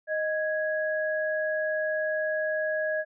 sine tone pair together, 622.3 / 1661.3 Hz, D#5 / G#6, 0 / 0 cents, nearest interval octave + perfect fourth, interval 1700 cents, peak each -27 / -30 dBFS, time 0.07-3.05 s, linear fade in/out 50 ms, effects none

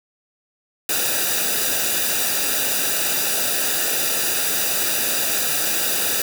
white noise with comb filter, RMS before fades -21 dBFS, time 0.89-6.22 s, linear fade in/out 2 ms, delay 0.93 ms, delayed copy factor -0.7, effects none

